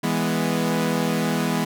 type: chord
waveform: sawtooth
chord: E major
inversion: none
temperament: equal with one note detuned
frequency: 164.81 / 206.9 / 246.9 Hz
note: E3 / G#3 / B3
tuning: 0 / -6 / 0 cents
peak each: -21 dBFS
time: 0.03-1.65 s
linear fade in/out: 10 ms
effects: none